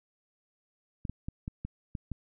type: clicks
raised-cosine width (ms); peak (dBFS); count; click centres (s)
5; -23; 7; 1.052 / 1.096 / 1.285 / 1.479 / 1.65 / 1.952 / 2.117
effects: none